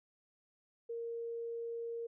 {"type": "tone", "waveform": "sine", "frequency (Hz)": 464.7, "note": "A#4", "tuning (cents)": -5, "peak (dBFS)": -38, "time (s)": [0.89, 2.07], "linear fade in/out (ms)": 10, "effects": []}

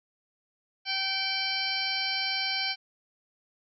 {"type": "harmonic tone with a mistuned harmonic", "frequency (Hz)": 773, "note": "G5", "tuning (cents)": -24, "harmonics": [1, 2, 3, 4, 5, 6, 7], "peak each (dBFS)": [-38, -38, -33, -34, -36, -33, -37], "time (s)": [0.85, 2.76], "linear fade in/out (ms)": 50, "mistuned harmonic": 5, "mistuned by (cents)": 110, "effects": []}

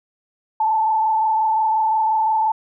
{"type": "tone with frequency modulation", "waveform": "sine", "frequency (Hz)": 877, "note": "A5", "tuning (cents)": -6, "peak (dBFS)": -15, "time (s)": [0.6, 2.52], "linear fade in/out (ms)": 5, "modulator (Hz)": 25.7, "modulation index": 0.83, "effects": []}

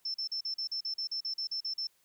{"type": "tone bursts", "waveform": "sine", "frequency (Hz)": 5330, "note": "E8", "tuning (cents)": 18, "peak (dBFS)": -32, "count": 14, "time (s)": [0.05, 1.871], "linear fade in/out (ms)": 5, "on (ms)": 92, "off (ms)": 41, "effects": ["white hiss -70 dBFS RMS until 2.04 s"]}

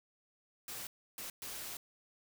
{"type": "noise bursts at uneven times", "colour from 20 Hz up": "white", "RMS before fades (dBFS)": -44, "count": 3, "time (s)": [[0.68, 0.87], [1.18, 1.3], [1.42, 1.77]], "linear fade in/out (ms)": 2, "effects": []}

